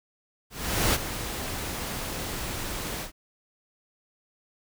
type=noise with ADSR envelope; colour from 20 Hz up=pink; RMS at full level=-22 dBFS; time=0.5-3.12 s; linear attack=440 ms; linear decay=30 ms; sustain=-11 dB; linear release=110 ms; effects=none